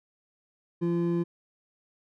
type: tone pair together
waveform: triangle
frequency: 171.1 / 342.7 Hz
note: F3 / F4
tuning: -35 / -33 cents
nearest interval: octave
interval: 1202 cents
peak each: -25 dBFS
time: 0.81-1.24 s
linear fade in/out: 20 ms
effects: none